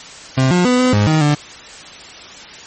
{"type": "tone with pitch steps", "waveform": "30% pulse", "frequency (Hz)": [131.3, 178.5, 249.3, 253, 103.5, 156.7, 147.6], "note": ["C3", "F3", "B3", "B3", "G#2", "D#3", "D3"], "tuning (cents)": [6, 38, 16, 42, -5, 13, 9], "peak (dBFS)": -8, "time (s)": [0.37, 1.35], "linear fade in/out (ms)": 10, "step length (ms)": 140, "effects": ["white hiss -35 dBFS RMS until 2.66 s", "MP3 32 kbps"]}